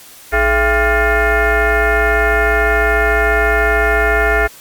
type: tone with frequency modulation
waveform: sine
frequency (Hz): 675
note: E5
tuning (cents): +41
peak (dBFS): -10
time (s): 0.32-4.48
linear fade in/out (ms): 20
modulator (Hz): 366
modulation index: 3.6
effects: white hiss -39 dBFS RMS until 4.6 s + Opus 48 kbps